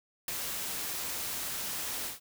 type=noise with ADSR envelope; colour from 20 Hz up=white; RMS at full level=-32 dBFS; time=0.28-2.2 s; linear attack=3 ms; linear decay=17 ms; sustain=-4 dB; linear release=140 ms; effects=none